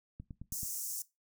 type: click train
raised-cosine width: 5 ms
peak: -32 dBFS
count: 5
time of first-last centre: 0.2-0.632 s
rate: 9.26 Hz
type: high-pass noise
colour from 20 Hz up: pink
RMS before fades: -39 dBFS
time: 0.52-1.02 s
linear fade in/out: 2 ms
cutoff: 5800 Hz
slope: 48 dB/octave
effects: noise-tail reverb RT60 0.2 s tail -18 dB re dry